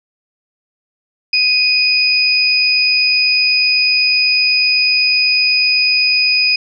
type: tone pair together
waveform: sine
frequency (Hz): 2489 / 4984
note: D#7 / D#8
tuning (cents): 0 / +2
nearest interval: octave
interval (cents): 1202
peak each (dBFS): -13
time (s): 1.33-6.56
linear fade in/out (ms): 5
effects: none